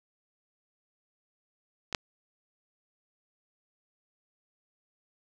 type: clicks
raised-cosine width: 0.2 ms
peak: -22 / -7 dBFS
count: 2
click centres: 1.927 / 1.948 s
effects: none